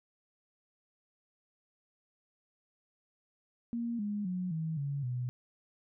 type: tone with pitch steps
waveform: sine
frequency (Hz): 234.6 / 206.6 / 181.95 / 160.24 / 141.11 / 124.28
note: A#3 / G#3 / F#3 / E3 / C#3 / B2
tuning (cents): +11 / -9 / -29 / -49 / +31 / +11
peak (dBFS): -32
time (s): 3.73-5.29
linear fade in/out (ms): 0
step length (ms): 260
effects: none